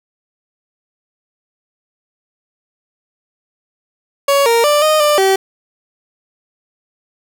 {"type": "tone with pitch steps", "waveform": "30% pulse", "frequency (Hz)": [560, 464.8, 590, 618, 594, 385.2], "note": ["C#5", "A#4", "D5", "D#5", "D5", "G4"], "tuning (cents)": [18, -5, 8, -12, 20, -30], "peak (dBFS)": -7, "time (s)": [4.28, 5.36], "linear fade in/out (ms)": 5, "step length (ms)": 180, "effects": []}